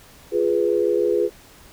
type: chord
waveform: sine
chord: F diminished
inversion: none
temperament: equal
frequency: 349.2 / 415.3 / 493.9 Hz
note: F4 / Ab4 / Cb5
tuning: 0 / 0 / 0 cents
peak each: -22 / -20 / -22 dBFS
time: 0.31-1.3 s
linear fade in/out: 50 ms
effects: pink hiss -48 dBFS RMS until 1.72 s